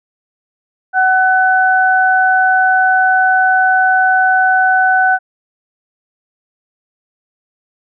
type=tone pair together; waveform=sine; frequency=750 / 1500 Hz; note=F#5 / F#6; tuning=+23 / +23 cents; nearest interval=octave; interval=1200 cents; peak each=-11 dBFS; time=0.93-5.19 s; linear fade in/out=50 ms; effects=none